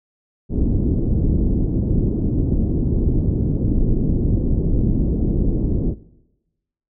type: low-pass noise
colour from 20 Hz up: pink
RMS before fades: -18 dBFS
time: 0.49-5.95 s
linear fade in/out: 50 ms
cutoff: 350 Hz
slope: 24 dB/octave
effects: noise-tail reverb RT60 1.0 s tail -20 dB re dry